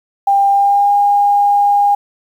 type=tone with pitch glide; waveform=sine; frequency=796 to 812.7 Hz; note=G5 to G#5; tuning=+26 to -38 cents; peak=-8 dBFS; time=0.27-1.95 s; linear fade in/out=5 ms; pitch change=+36 cents; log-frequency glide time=0.49-0.92 s; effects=7-bit